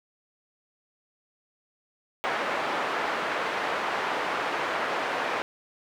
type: band-pass noise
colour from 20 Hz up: pink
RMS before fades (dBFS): -29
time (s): 2.24-5.42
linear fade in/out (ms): 0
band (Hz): 580 to 1900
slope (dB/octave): 12
effects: none